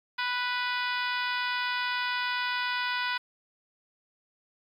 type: harmonic tone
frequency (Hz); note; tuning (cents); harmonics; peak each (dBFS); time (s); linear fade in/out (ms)
493.6; B4; -1; 2 / 3 / 4 / 5 / 6 / 7 / 8 / 9 / 10; -33 / -32 / -36 / -37 / -40 / -39 / -42 / -44 / -43; 0.18-3.18; 10
effects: 10-bit